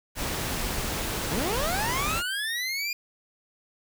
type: noise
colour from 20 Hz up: pink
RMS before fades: -30 dBFS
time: 0.15-2.23 s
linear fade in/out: 50 ms
type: linear sweep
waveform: 25% pulse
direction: up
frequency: 130.81 to 2432 Hz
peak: -24 dBFS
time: 1.31-2.93 s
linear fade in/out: 2 ms
effects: none